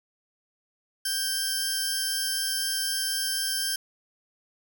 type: tone pair together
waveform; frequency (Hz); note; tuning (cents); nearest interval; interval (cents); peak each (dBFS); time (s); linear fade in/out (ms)
15% pulse; 1576 / 5301; G6 / E8; +9 / +9; octave + major sixth; 2100; -23; 1.05-3.76; 5
effects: none